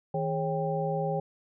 sine tone cluster, 160.2 / 413.5 / 547 / 789 Hz, E3 / G#4 / C#5 / G5, -49 / -8 / -23 / +11 cents, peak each -31 / -34 / -32 / -33 dBFS, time 0.14-1.2 s, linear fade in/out 5 ms, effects none

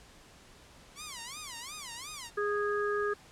5% pulse tone with vibrato, 1069 Hz, C6, 37 cents sharp, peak -28 dBFS, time 0.95-2.31 s, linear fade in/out 50 ms, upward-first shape sine, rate 2.8 Hz, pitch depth 260 cents each way
harmonic tone, 412.7 Hz, G#4, 11 cents flat, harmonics 1 / 3 / 4, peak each -30 / -35 / -36 dBFS, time 2.37-3.14 s, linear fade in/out 10 ms
effects pink hiss -56 dBFS RMS until 3.31 s + low-pass 9000 Hz 12 dB/octave

